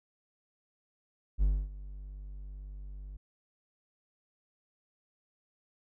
triangle tone with ADSR envelope, 49 Hz, G1, in tune, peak -20 dBFS, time 1.38-3.17 s, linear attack 43 ms, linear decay 260 ms, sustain -19 dB, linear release 6 ms, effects none

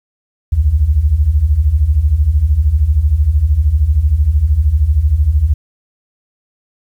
sine beating tone pair, 65.4 / 78.4 Hz, C2 / D#2, 0 / +14 cents, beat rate 13 Hz, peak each -14 / -10 dBFS, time 0.52-5.54 s, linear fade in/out 10 ms, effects 8-bit

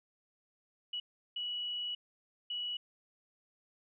sine tone bursts at uneven times, 2934 Hz, F#7, 15 cents flat, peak -35 dBFS, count 3, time 0.93-1 / 1.36-1.95 / 2.5-2.77 s, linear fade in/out 5 ms, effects none

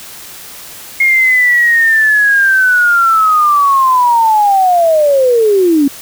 sine linear sweep, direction down, 2150 to 270 Hz, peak -6 dBFS, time 1-5.88 s, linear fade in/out 5 ms, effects white hiss -31 dBFS RMS until 6.01 s

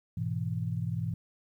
sine chord, E major, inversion first, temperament equal, 103.83 / 123.47 / 164.81 Hz, G#2 / B2 / E3, 0 / 0 / 0 cents, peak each -34 dBFS, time 0.17-1.14 s, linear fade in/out 5 ms, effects 11-bit

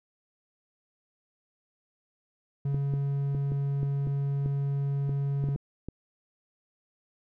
triangle tone, 139.9 Hz, C#3, 16 cents sharp, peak -24 dBFS, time 2.65-5.56 s, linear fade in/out 5 ms
clicks, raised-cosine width 3 ms, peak -23 dBFS, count 12, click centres 2.745 / 2.938 / 3.348 / 3.519 / 3.831 / 4.071 / 4.46 / 5.094 / 5.44 / 5.488 / 5.56 / 5.886 s
effects none

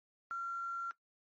sine tone with quantisation, 1372 Hz, F6, 31 cents flat, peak -36 dBFS, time 0.31-0.91 s, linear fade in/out 0 ms, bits 10, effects noise-tail reverb RT60 0.1 s tail -19 dB re dry + MP3 32 kbps

